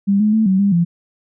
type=tone with pitch steps; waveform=sine; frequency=199 / 212.3 / 219.9 / 189.6 / 200.3 / 171.2 Hz; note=G3 / G#3 / A3 / F#3 / G3 / F3; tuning=+26 / +38 / -1 / +43 / +38 / -34 cents; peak=-11 dBFS; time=0.07-0.85 s; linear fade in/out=20 ms; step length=130 ms; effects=none